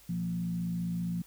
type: tone with frequency modulation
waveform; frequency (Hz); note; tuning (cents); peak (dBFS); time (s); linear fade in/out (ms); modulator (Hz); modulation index
sine; 174.61; F3; 0; -30; 0.09-1.22; 5; 55.1; 0.57
effects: added 50 Hz sine -63 dBFS peak until 1.26 s + white hiss -58 dBFS RMS until 1.26 s